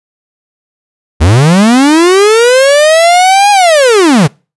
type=linear two-way sweep; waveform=45% pulse; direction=up then down; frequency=69.1 to 829 to 127.6 Hz; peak=-3 dBFS; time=1.2-4.28 s; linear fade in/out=20 ms; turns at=3.51 s; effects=noise-tail reverb RT60 0.3 s tail -25 dB re dry + resampled to 24000 Hz